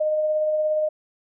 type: tone with tremolo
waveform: sine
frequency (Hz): 615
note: D#5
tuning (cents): -20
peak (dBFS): -18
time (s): 0-0.89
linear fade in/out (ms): 10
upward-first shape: sine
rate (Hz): 17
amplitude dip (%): 25
effects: none